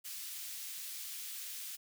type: high-pass noise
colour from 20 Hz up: white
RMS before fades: -44 dBFS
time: 0.04-1.77 s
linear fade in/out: 20 ms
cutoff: 2400 Hz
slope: 12 dB/octave
effects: none